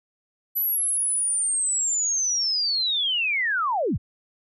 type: linear sweep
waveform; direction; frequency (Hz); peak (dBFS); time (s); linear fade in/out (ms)
sine; down; 12000 to 41.2; -21; 0.55-3.98; 20
effects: none